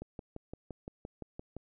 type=click train; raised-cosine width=2 ms; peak=-28 dBFS; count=10; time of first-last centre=0.02-1.566 s; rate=5.82 Hz; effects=none